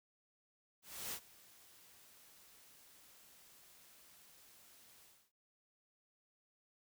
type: noise with ADSR envelope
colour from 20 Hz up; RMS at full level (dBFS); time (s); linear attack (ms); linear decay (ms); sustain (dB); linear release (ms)
white; -42; 0.82-5.32; 310; 67; -21; 290
effects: none